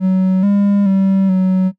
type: tone with pitch steps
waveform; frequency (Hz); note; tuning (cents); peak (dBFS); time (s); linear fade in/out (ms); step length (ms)
triangle; 187.4 / 201.6 / 193 / 186.8; F#3 / G3 / G3 / F#3; +22 / +49 / -27 / +17; -8; 0-1.72; 50; 430
effects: noise-tail reverb RT60 0.1 s tail -18 dB re dry